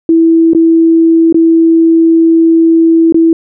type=tone with dropouts; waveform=sine; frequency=328.5 Hz; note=E4; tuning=6 cents flat; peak=-3 dBFS; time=0.09-3.33 s; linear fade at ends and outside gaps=2 ms; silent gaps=0.534-0.548 / 1.326-1.344 / 3.124-3.144 s; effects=none